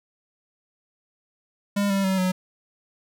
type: tone with pitch steps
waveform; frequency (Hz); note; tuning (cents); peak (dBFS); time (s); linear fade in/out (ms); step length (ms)
square; 202 / 196.02 / 190.22 / 184.59; G#3 / G3 / F#3 / F#3; -48 / 0 / +48 / -4; -21; 1.76-2.32; 10; 140
effects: none